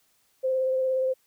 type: tone with vibrato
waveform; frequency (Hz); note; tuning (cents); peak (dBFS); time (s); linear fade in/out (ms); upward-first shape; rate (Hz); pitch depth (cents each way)
sine; 521; C5; -7; -22; 0.43-1.14; 20; triangle; 17; 19
effects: white hiss -67 dBFS RMS until 1.26 s